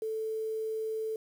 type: tone with quantisation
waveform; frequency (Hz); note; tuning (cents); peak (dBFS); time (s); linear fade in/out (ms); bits
sine; 440; A4; 0; -31; 0.02-1.16; 2; 9
effects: none